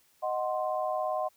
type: chord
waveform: sine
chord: C diminished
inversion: first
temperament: equal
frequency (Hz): 622.3 / 740 / 1046.5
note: Eb5 / Gb5 / C6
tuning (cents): 0 / 0 / 0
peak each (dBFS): -31 / -32 / -35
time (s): 0.22-1.29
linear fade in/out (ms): 20
effects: white hiss -66 dBFS RMS until 1.36 s